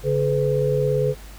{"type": "tone cluster", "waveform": "sine", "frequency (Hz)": [141, 426.2, 504], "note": ["C#3", "G#4", "B4"], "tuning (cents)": [30, 45, 35], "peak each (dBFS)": -22, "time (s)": [0.03, 1.15], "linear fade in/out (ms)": 50, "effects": ["added 50 Hz sine -38 dBFS peak until 1.38 s", "pink hiss -45 dBFS RMS until 1.38 s"]}